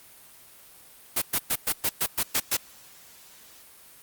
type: noise bursts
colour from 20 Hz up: white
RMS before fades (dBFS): -24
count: 9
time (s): 1.16-2.571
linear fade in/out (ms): 10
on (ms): 59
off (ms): 110
effects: white hiss -51 dBFS RMS until 4.02 s + Opus 32 kbps